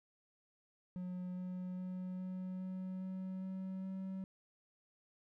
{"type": "tone with pitch steps", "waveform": "triangle", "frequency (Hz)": [181.2, 182.46, 183.73, 185.01, 186.29, 187.59, 188.89, 190.21], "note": ["F#3", "F#3", "F#3", "F#3", "F#3", "F#3", "F#3", "F#3"], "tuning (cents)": [-36, -24, -12, 0, 12, 24, 36, 48], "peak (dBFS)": -38, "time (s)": [0.96, 4.24], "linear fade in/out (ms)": 0, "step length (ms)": 410, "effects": []}